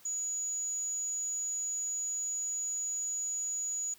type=tone; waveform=sine; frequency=6840 Hz; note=A8; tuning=50 cents flat; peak=-32 dBFS; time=0.05-3.94 s; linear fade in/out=5 ms; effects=white hiss -59 dBFS RMS until 3.98 s